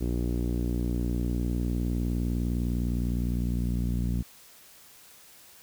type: tone with low-pass filter sweep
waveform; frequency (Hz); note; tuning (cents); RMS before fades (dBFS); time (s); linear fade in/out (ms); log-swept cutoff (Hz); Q
sawtooth; 59.8; A#1; +45; -28; 0-4.23; 20; 340 to 210; 2.3
effects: white hiss -53 dBFS RMS until 5.62 s